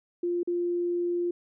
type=tone with dropouts; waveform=sine; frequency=349.2 Hz; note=F4; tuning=in tune; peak=-25 dBFS; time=0.23-1.31 s; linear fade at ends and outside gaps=5 ms; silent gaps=0.432-0.474 s; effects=none